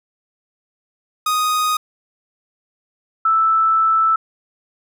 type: tone pair in turn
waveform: 45% pulse / sine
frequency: 1244.5 / 1318.5 Hz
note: D#6 / E6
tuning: 0 / 0 cents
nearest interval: minor second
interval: 100 cents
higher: second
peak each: -16 / -12 dBFS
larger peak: second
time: 1.26-1.77 / 3.25-4.16 s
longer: second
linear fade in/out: 5 ms
effects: none